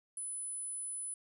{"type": "tone", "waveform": "sine", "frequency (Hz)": 10010, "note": "D#9", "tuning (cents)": 9, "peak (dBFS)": -38, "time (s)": [0.17, 1.14], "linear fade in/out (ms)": 2, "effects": []}